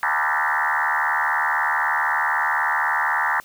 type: tone with frequency modulation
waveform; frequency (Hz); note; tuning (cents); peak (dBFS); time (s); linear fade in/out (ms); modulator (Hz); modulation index
sine; 1360; F6; -46; -18; 0.03-3.4; 0; 76.1; 7.1
effects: white hiss -50 dBFS RMS until 3.44 s